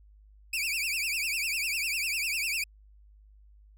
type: tone with vibrato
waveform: sawtooth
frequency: 2489 Hz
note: D#7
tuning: in tune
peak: -25 dBFS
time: 0.53-2.64 s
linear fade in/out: 5 ms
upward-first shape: triangle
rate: 10 Hz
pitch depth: 200 cents each way
effects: added 51 Hz sine -53 dBFS peak until 3.77 s